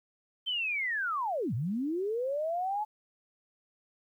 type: linear two-way sweep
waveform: sine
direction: down then up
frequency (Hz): 3136 to 103.3 to 865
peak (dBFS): -29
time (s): 0.46-2.85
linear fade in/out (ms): 20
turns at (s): 1.54
effects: 11-bit